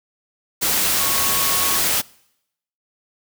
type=tone in noise; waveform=sine; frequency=1104 Hz; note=C#6; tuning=7 cents flat; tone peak=-28 dBFS; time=0.98-1.79 s; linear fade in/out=20 ms; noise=white; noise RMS=-19 dBFS; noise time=0.61-2.02 s; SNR=-12 dB; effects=noise-tail reverb RT60 0.8 s tail -24 dB re dry